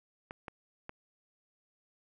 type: clicks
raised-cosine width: 0.5 ms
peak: -26 dBFS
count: 3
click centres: 0.309 / 0.482 / 0.894 s
effects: none